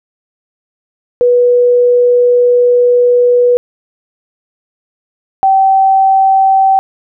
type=tone pair in turn; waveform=sine; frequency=488.5 / 772 Hz; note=B4 / G5; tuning=-19 / -27 cents; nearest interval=minor sixth; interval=792 cents; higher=second; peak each=-5 dBFS; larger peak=neither; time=1.21-3.57 / 5.43-6.79 s; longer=first; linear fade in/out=0 ms; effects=none